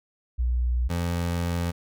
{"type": "tone pair in turn", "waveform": ["sine", "25% pulse"], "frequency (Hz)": [60.8, 86.14], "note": ["B1", "F2"], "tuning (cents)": [-26, -23], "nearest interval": "tritone", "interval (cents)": 603, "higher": "second", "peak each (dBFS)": -21, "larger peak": "neither", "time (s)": [[0.38, 0.89], [0.89, 1.72]], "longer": "second", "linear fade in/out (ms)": 20, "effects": []}